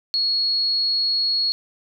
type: tone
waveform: sine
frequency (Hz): 4330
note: C#8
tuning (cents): -41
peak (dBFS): -18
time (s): 0.14-1.52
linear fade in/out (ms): 0
effects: none

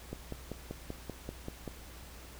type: click train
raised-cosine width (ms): 2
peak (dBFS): -25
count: 9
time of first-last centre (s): 0.13-1.677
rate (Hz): 5.17
effects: added 60 Hz sine -50 dBFS peak until 2.39 s + pink hiss -52 dBFS RMS until 2.39 s

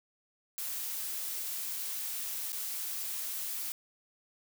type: noise with dropouts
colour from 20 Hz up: blue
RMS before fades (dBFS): -37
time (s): 0.58-3.72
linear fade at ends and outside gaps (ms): 0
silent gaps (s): 2.521-2.529
effects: none

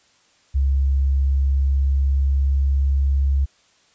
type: tone with pitch glide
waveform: sine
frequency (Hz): 68.1 to 68.69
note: C#2 to C#2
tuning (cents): -30 to -15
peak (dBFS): -15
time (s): 0.54-3.46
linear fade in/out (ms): 20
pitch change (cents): +15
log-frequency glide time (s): 1.03-3.07
effects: white hiss -58 dBFS RMS until 3.94 s + resampled to 16000 Hz

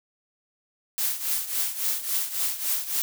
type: noise with tremolo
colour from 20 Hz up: blue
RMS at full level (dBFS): -24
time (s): 0.98-3.02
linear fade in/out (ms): 0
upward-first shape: triangle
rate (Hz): 3.6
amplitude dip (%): 80
effects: none

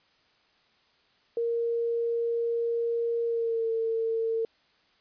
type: tone with pitch glide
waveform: sine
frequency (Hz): 466.2 to 452.1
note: A#4 to A4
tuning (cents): 0 to +47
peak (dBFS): -25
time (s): 1.37-4.45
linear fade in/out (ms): 2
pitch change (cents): -53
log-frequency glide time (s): 3.25-3.69
effects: white hiss -65 dBFS RMS until 5 s + resampled to 11025 Hz

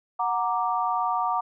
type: chord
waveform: sine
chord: Gb augmented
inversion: none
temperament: equal with one note detuned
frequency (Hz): 736.2 / 932.3 / 1174.7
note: Gb5 / Bb5 / D6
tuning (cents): -9 / 0 / 0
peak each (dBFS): -27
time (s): 0.19-1.41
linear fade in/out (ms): 10
effects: none

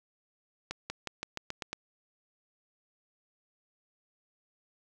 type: accelerating click train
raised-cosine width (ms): 0.2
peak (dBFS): -18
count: 8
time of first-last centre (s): 0.71-1.73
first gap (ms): 190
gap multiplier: 0.91
effects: none

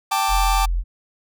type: chord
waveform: 45% pulse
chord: G suspended second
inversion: none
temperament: just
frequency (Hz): 784 / 882 / 1176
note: G5 / A5 / D6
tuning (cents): 0 / +4 / +2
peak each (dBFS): -22 / -23 / -23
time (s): 0.11-0.66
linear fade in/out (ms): 10
type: tone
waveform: sine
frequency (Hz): 43.05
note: F1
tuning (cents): -24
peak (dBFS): -18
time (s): 0.28-0.84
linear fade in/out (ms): 50
effects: none

